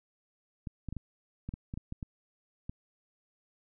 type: clicks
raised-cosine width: 5 ms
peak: -25 dBFS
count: 11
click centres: 0.672 / 0.887 / 0.926 / 0.967 / 1.49 / 1.539 / 1.739 / 1.775 / 1.924 / 2.028 / 2.695 s
effects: none